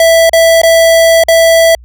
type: tone with dropouts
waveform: square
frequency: 659.3 Hz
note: E5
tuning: in tune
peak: -4 dBFS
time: 0-1.75 s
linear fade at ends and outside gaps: 2 ms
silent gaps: 0.295-0.332 / 0.617-0.633 / 1.237-1.284 s
effects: added 60 Hz sine -32 dBFS peak until 1.84 s